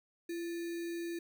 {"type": "tone with sample-and-hold", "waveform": "sine", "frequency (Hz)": 339.1, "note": "E4", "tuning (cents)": 49, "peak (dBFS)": -36, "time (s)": [0.29, 1.19], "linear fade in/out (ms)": 5, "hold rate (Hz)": 2100, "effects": []}